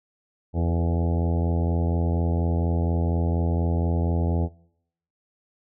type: harmonic tone with a mistuned harmonic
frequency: 84.2 Hz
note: E2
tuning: 37 cents sharp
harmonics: 1 / 2 / 3 / 4 / 5 / 6 / 7 / 8 / 9 / 10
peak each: -22 / -28 / -32 / -34 / -36 / -38 / -39 / -40 / -41 / -42 dBFS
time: 0.53-4.49 s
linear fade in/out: 50 ms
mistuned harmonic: 5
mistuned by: +36 cents
effects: noise-tail reverb RT60 0.7 s tail -21 dB re dry